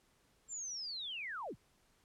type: linear sweep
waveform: sine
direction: down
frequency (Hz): 7459 to 31.57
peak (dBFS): -40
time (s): 0.48-1.56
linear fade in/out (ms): 50
effects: pink hiss -72 dBFS RMS until 2.04 s + low-pass 12000 Hz 12 dB/octave